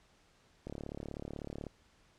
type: click train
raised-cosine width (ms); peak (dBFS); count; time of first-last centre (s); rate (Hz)
2; -28; 37; 0.67-1.667; 36.1
effects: pink hiss -67 dBFS RMS until 2.18 s + low-pass 7000 Hz 12 dB/octave